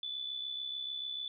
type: tone with amplitude modulation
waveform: sine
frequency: 3481 Hz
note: A7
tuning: 19 cents flat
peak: -34 dBFS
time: 0.03-1.28 s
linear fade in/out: 2 ms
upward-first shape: sine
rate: 66.8 Hz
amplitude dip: 55%
effects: none